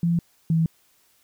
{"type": "tone pair in turn", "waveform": "sine", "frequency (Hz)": [170, 162.8], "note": ["F3", "E3"], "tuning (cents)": [-46, -21], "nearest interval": "minor second", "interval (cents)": 75, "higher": "first", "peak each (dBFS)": [-18, -17], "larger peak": "second", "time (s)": [[0.03, 0.19], [0.5, 0.66]], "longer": "neither", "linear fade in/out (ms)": 2, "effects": ["white hiss -62 dBFS RMS until 1.23 s"]}